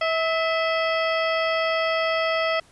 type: harmonic tone with a mistuned harmonic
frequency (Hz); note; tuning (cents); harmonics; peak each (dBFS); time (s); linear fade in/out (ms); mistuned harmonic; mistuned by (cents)
648; E5; -30; 1 / 2 / 3 / 4 / 5 / 7 / 8; -23 / -27 / -28 / -32 / -33 / -40 / -38; 0.01-2.6; 5; 3; +46
effects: pink hiss -55 dBFS RMS until 2.71 s + resampled to 24000 Hz